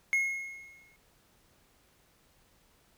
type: tone with exponential decay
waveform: triangle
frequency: 2163 Hz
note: C#7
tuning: 43 cents flat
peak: -21 dBFS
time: 0.13-0.96 s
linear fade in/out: 0 ms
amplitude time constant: 180 ms
effects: pink hiss -66 dBFS RMS until 2.97 s